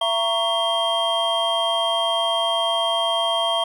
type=tone cluster; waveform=triangle; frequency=674 / 932 / 1114 / 3196 Hz; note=E5 / A#5 / C#6 / G7; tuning=+38 / -1 / +8 / +33 cents; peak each=-21 / -25 / -26 / -21 dBFS; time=0.01-3.64 s; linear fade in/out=5 ms; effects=none